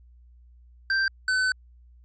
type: tone pair in turn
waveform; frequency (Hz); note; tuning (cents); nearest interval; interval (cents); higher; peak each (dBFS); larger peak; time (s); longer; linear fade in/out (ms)
square; 1568 / 1515.5; G6 / F#6; 0 / +41; minor second; 59; first; -22; neither; 0.9-1.08 / 1.28-1.52; second; 2
effects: added 60 Hz sine -50 dBFS peak until 2.04 s + resampled to 16000 Hz